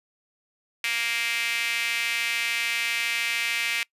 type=tone with high-pass filter; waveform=sawtooth; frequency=233.1 Hz; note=A#3; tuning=in tune; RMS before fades=-27 dBFS; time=0.84-3.83 s; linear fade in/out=2 ms; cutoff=2300 Hz; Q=3.7; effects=noise-tail reverb RT60 0.1 s tail -24 dB re dry + resampled to 32000 Hz